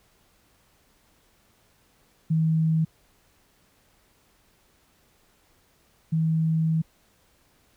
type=tone pair in turn; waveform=sine; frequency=160 / 160.59 Hz; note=D#3 / E3; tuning=+49 / -45 cents; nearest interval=unison; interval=6 cents; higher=second; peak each=-19 / -20 dBFS; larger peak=first; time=2.3-2.85 / 6.12-6.82 s; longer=second; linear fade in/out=10 ms; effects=pink hiss -63 dBFS RMS until 7.76 s